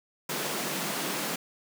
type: high-pass noise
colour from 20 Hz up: pink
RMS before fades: -32 dBFS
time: 0.29-1.36 s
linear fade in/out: 5 ms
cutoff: 150 Hz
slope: 96 dB/octave
effects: none